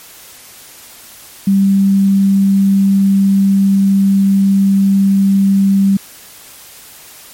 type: tone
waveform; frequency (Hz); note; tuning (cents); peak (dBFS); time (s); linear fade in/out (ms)
sine; 196; G3; 0; -7; 1.47-5.97; 5
effects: white hiss -37 dBFS RMS until 7.33 s + MP3 64 kbps